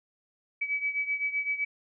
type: beating tone pair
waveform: sine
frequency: 2284 / 2291.8 Hz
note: D7 / D7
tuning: -49 / -43 cents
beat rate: 7.8 Hz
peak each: -29 / -33 dBFS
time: 0.61-1.65 s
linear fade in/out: 10 ms
effects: none

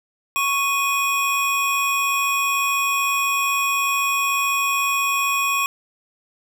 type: tone pair together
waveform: square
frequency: 1108.7 / 2489 Hz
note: C#6 / D#7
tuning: 0 / 0 cents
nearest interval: octave + major second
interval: 1400 cents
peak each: -22 dBFS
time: 0.36-5.66 s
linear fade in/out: 0 ms
effects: none

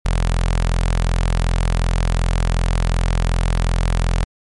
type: tone with notch filter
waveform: sawtooth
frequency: 42.7 Hz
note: F1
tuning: 38 cents flat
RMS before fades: -17 dBFS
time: 0.05-4.24 s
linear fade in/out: 0 ms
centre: 310 Hz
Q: 0.95
effects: MP3 48 kbps

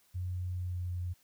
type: tone with pitch glide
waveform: sine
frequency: 90.5 to 89 Hz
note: F#2 to F2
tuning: -38 to +33 cents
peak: -33 dBFS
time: 0.14-1.14 s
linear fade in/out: 20 ms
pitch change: -29 cents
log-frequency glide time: 0.39-0.95 s
effects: white hiss -68 dBFS RMS until 1.23 s

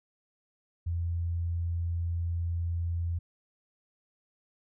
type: tone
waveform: sine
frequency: 85.1 Hz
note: F2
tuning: 44 cents flat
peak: -28 dBFS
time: 0.86-3.19 s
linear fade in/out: 10 ms
effects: none

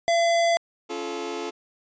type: tone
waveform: square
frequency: 678 Hz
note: E5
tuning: 49 cents sharp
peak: -19 dBFS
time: 0.08-0.57 s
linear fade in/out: 0 ms
type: chord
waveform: sawtooth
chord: Db augmented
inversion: none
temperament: just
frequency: 277.2 / 346.5 / 433.1 Hz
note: Db4 / F4 / A4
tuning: 0 / -14 / -27 cents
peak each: -33 / -29 / -28 dBFS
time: 0.89-1.51 s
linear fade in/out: 20 ms
effects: resampled to 16000 Hz

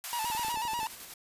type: high-pass noise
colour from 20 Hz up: white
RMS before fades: -38 dBFS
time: 0.04-0.52 s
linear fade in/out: 0 ms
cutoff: 660 Hz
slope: 48 dB/octave
type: tone with vibrato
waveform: 45% pulse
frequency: 916 Hz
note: A#5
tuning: 31 cents flat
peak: -31 dBFS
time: 0.13-0.87 s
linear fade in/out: 0 ms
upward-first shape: square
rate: 8.2 Hz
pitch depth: 73 cents each way
type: clicks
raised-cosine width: 2 ms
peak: -33 dBFS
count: 12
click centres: 0.245 / 0.301 / 0.35 / 0.395 / 0.448 / 0.484 / 0.543 / 0.573 / 0.652 / 0.734 / 0.791 / 0.831 s
type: noise with tremolo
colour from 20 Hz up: white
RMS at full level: -44 dBFS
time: 0.5-1.14 s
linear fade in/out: 5 ms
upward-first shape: square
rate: 10 Hz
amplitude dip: 30%
effects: resampled to 32000 Hz

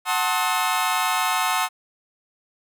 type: chord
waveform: sawtooth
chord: F# diminished seventh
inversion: none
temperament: just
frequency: 740 / 888 / 1065.6 / 1278.7 Hz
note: F#5 / A5 / C6 / Eb6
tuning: 0 / +16 / +31 / +47 cents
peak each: -22 dBFS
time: 0.05-1.69 s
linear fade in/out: 50 ms
effects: none

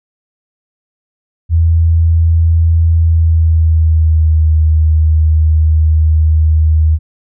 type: tone with pitch glide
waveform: sine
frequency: 82.41 to 78.42 Hz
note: E2 to D#2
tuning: 0 to +14 cents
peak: -6 dBFS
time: 1.49-6.99 s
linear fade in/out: 50 ms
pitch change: -86 cents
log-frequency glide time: 2.94-4.5 s
effects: none

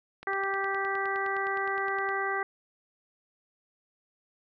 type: click train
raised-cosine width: 0.3 ms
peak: -28 dBFS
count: 19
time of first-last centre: 0.23-2.09 s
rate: 9.68 Hz
type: harmonic tone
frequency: 391.4 Hz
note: G4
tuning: 3 cents flat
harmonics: 1 / 2 / 3 / 4 / 5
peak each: -34 / -34 / -34 / -34 / -34 dBFS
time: 0.27-2.43 s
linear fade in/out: 2 ms
effects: none

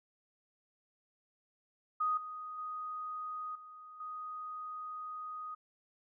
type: tone with level steps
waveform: sine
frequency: 1246 Hz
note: D#6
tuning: 2 cents sharp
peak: -29 / -41 / -38 / -49 / -40 dBFS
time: 2-5.55 s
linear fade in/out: 10 ms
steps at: 2.17 / 2.58 / 3.55 / 4 s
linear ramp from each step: 5 ms
effects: none

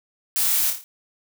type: noise with echo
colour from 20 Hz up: blue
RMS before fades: -22 dBFS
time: 0.36-0.7 s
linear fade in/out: 0 ms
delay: 28 ms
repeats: 5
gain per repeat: -5 dB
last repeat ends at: 0.84 s
effects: none

